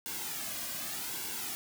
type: noise with flanger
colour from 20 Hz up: white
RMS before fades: -38 dBFS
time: 0.06-1.55 s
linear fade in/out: 0 ms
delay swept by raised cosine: 1.6 to 2.28 ms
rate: 0.85 Hz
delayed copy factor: -0.65
effects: none